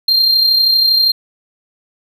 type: tone with amplitude modulation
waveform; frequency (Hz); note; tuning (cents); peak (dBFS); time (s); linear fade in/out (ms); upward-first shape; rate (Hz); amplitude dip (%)
triangle; 4186; C8; 0; -6; 0.08-1.12; 5; sine; 32.6; 40
effects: none